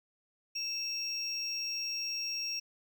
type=tone pair together; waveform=triangle; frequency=2637 / 5584 Hz; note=E7 / F8; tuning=0 / -1 cents; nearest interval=octave + minor second; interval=1299 cents; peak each=-40 / -33 dBFS; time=0.55-2.6 s; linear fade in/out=10 ms; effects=none